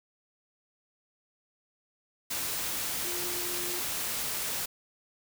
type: tone in noise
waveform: sine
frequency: 353.7 Hz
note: F4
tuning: 22 cents sharp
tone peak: -40 dBFS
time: 3.04-3.8 s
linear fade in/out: 10 ms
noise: white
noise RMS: -33 dBFS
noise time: 2.3-4.66 s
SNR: -10 dB
effects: none